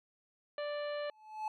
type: harmonic tone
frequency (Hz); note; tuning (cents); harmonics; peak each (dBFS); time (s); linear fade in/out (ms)
587.3; D5; 0; 1 / 2 / 3 / 4 / 5 / 6 / 7; -36 / -47 / -47 / -54 / -52 / -62 / -54; 0.58-1.1; 2
type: tone with exponential growth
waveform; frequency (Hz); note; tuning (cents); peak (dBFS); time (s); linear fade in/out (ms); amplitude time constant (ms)
triangle; 863; A5; -34; -30; 1.05-1.48; 2; 93
effects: none